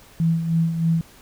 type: tone with tremolo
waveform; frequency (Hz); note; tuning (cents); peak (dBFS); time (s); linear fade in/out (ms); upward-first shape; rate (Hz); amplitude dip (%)
sine; 164.81; E3; 0; -15; 0.2-1.01; 0; sine; 3.2; 60
effects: pink hiss -49 dBFS RMS until 1.21 s